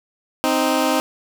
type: tone pair together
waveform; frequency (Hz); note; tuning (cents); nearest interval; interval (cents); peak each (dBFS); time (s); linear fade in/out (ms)
15% pulse; 261.6 / 311.3; C4 / D#4; 0 / +1; minor third; 301; -13; 0.44-1; 0
effects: none